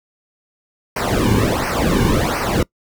brown noise with flanger, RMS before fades -17 dBFS, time 0.96-2.63 s, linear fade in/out 5 ms, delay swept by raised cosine 0.27 to 1.57 ms, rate 1.4 Hz, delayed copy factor -0.95, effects noise-tail reverb RT60 0.1 s tail -24 dB re dry

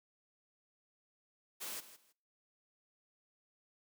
white noise with echo, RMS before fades -43 dBFS, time 1.6-1.81 s, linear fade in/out 20 ms, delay 160 ms, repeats 2, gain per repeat -14 dB, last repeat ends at 2.13 s, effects noise-tail reverb RT60 0.6 s tail -26 dB re dry + high-pass 200 Hz 12 dB/octave

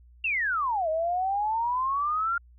sine exponential two-way sweep, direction down then up, 2793 to 622.3 to 1411 Hz, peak -24 dBFS, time 0.24-2.38 s, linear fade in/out 5 ms, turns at 0.89 s, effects added 60 Hz sine -51 dBFS peak until 2.58 s

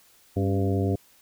harmonic tone with a mistuned harmonic, 98 Hz, G2, in tune, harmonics 1 / 2 / 3 / 4 / 5 / 6 / 7, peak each -24 / -30 / -29 / -30 / -34 / -39 / -36 dBFS, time 0.36-0.96 s, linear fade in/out 10 ms, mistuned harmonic 3, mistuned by -68 cents, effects white hiss -58 dBFS RMS until 1.21 s

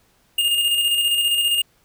square tone with tremolo, 2830 Hz, F7, 22 cents sharp, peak -16 dBFS, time 0.38-1.62 s, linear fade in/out 5 ms, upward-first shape square, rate 15 Hz, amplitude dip 35%, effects pink hiss -60 dBFS RMS until 1.84 s

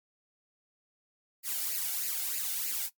blue noise with flanger, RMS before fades -33 dBFS, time 1.43-2.9 s, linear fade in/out 50 ms, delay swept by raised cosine 0.42 to 1.42 ms, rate 3.2 Hz, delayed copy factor +0.7, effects noise-tail reverb RT60 0.1 s tail -17 dB re dry + MP3 96 kbps

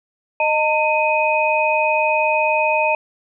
sine tone cluster, 617 / 904 / 2506 Hz, D#5 / A5 / D#7, -15 / +47 / +12 cents, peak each -19 dBFS, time 0.4-2.95 s, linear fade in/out 2 ms, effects none

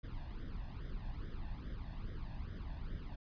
brown noise with flanger, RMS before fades -43 dBFS, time 0.03-3.16 s, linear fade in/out 10 ms, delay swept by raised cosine 0.56 to 1.17 ms, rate 2.4 Hz, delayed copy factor +0.8, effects resampled to 11025 Hz

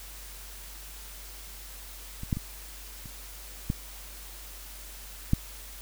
clicks, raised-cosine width 5 ms, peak -25 / -13 / -20 / -30 / -14 / -9 dBFS, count 6, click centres 2.234 / 2.328 / 2.37 / 3.058 / 3.701 / 5.334 s, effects added 48 Hz sine -45 dBFS peak until 5.81 s + white hiss -46 dBFS RMS until 5.81 s

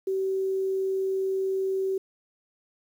sine tone with quantisation, 383.3 Hz, G4, 39 cents flat, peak -24 dBFS, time 0.07-1.98 s, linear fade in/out 5 ms, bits 9, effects none

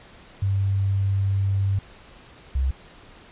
sine tone pair in turn, 98 / 66.09 Hz, G2 / C2, 0 / +18 cents, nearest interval perfect fifth, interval 682 cents, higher first, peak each -19 dBFS, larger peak neither, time 0.42-1.79 / 2.55-2.71 s, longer first, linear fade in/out 5 ms, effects pink hiss -48 dBFS RMS until 3.31 s + resampled to 8000 Hz

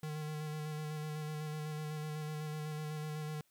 square tone with vibrato, 152.9 Hz, D#3, 30 cents flat, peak -39 dBFS, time 0.03-3.41 s, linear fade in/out 2 ms, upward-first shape square, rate 8 Hz, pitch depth 18 cents each way, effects white hiss -74 dBFS RMS until 3.5 s

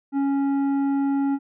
sine tone with tanh clipping, 277.2 Hz, C#4, in tune, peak -21 dBFS, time 0.12-1.39 s, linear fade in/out 50 ms, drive 9 dB, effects none

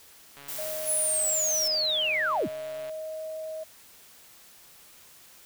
click train, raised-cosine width 0.3 ms, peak -31 dBFS, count 357, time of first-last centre 0.37-2.895 s, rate 141 Hz
blue noise, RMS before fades -36 dBFS, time 0.48-1.68 s, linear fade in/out 5 ms
sine tone with pitch glide, 622 to 631.8 Hz, D#5 to D#5, -1 to +26 cents, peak -33 dBFS, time 0.58-3.64 s, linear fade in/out 10 ms, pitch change +27 cents, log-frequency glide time 1.98-3.37 s
sine linear sweep, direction down, 10548 to 40 Hz, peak -24 dBFS, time 0.85-2.49 s, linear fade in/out 50 ms
effects white hiss -53 dBFS RMS until 5.45 s

